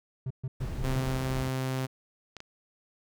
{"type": "tone bursts", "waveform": "triangle", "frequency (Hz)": 130, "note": "C3", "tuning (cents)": -11, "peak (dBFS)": -28, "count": 5, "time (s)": [0.26, 1.005], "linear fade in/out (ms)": 5, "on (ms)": 45, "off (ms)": 130}
{"type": "noise", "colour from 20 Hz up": "brown", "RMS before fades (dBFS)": -35, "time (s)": [0.6, 1.49], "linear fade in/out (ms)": 10}
{"type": "tone", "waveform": "sawtooth", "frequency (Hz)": 130.81, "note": "C3", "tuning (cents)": 0, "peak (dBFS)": -25, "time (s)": [0.83, 1.87], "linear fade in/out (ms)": 20}
{"type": "clicks", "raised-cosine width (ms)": 0.2, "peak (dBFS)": -25, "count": 3, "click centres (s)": [1.789, 2.367, 2.404]}
{"effects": []}